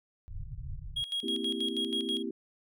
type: low-pass noise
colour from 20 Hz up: pink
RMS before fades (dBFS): -40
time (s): 0.28-1.03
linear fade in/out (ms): 0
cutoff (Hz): 150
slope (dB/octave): 96
type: tone with tremolo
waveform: triangle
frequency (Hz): 3287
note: G#7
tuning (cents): -19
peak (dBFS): -28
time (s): 0.96-2.23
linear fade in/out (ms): 10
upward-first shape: square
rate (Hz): 6.2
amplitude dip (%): 75
type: chord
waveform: sine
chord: C dominant seventh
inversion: third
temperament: equal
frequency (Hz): 233.1 / 261.6 / 329.6 / 392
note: Bb3 / C4 / E4 / G4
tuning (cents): 0 / 0 / 0 / 0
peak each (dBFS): -38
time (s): 1.23-2.31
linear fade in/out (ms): 5
effects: none